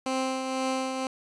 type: tone with tremolo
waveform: 15% pulse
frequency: 262 Hz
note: C4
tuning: 2 cents sharp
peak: -19 dBFS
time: 0.06-1.07 s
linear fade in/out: 2 ms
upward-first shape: triangle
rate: 2 Hz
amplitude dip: 45%
effects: resampled to 22050 Hz